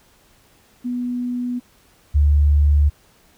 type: tone pair in turn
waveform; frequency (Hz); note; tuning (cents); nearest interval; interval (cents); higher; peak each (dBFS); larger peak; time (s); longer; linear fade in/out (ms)
sine; 245.7 / 73.05; B3 / D2; -9 / -9; octave + major sixth; 2100; first; -21 / -11; second; 0.84-1.6 / 2.14-2.9; neither; 20
effects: pink hiss -55 dBFS RMS until 3.37 s